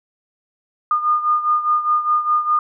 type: beating tone pair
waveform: sine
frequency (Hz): 1217 / 1221.9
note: D#6 / D#6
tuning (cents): -39 / -32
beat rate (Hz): 4.9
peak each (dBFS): -16 / -21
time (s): 0.91-2.59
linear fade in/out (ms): 2
effects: none